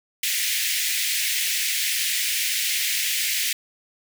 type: high-pass noise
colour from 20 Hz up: pink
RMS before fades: -24 dBFS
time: 0.23-3.53 s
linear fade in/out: 5 ms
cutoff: 1900 Hz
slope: 48 dB/octave
effects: none